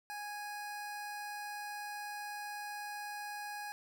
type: tone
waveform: 25% pulse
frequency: 828 Hz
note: G#5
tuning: 5 cents flat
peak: -37 dBFS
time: 0.1-3.72 s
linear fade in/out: 0 ms
effects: 13-bit